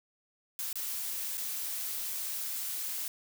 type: noise with dropouts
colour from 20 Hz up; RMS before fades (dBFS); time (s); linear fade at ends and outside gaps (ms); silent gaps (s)
blue; -36; 0.59-3.08; 1; 0.729-0.756 / 1.373-1.378
effects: none